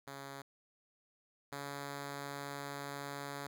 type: tone pair in turn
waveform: 5% pulse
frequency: 138.59 / 141.42 Hz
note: C#3 / C#3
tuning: 0 / +35 cents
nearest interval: unison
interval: 35 cents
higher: second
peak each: -34 / -30 dBFS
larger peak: second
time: 0.07-0.42 / 1.52-3.47 s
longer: second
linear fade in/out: 5 ms
effects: none